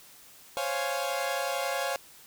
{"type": "chord", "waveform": "sawtooth", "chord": "Db major seventh", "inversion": "third", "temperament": "equal", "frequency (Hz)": [523.3, 554.4, 698.5, 830.6], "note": ["C5", "Db5", "F5", "Ab5"], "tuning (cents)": [0, 0, 0, 0], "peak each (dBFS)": [-32, -29, -30, -32], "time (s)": [0.57, 1.96], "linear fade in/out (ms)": 0, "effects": ["white hiss -53 dBFS RMS until 2.26 s"]}